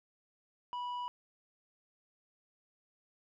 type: tone with low-pass filter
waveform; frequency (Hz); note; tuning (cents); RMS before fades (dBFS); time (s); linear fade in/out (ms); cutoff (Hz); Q
square; 980; B5; -14; -39; 0.73-1.08; 0; 2000; 3.3
effects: none